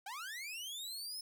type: linear sweep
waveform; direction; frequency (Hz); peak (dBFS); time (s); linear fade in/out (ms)
sawtooth; up; 740 to 5274; -39; 0.06-1.21; 5
effects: none